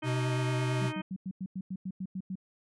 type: harmonic tone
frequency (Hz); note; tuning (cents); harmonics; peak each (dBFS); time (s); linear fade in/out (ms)
310.3; D#4; -5; 1 / 2 / 3 / 4 / 5 / 6 / 7 / 8 / 10; -38 / -45 / -44 / -47 / -48 / -51 / -51 / -46 / -49; 0.02-1.02; 10
type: tone with vibrato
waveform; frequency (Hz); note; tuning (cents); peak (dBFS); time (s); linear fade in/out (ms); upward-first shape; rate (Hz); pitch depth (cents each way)
square; 126.8; B2; +46; -29; 0.03-0.93; 50; triangle; 8.9; 24
type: tone bursts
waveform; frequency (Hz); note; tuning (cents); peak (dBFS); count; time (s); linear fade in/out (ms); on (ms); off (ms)
sine; 187.8; F#3; +26; -33; 11; 0.81-2.355; 5; 55; 94
effects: resampled to 24000 Hz